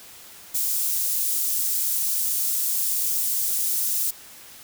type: high-pass noise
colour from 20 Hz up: white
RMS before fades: -24 dBFS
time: 0.54-4.11 s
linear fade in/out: 10 ms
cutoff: 7500 Hz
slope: 12 dB/octave
effects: white hiss -45 dBFS RMS until 4.63 s